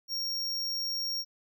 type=tone; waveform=square; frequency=5560 Hz; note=F8; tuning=9 cents flat; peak=-31 dBFS; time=0.08-1.25 s; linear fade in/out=50 ms; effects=none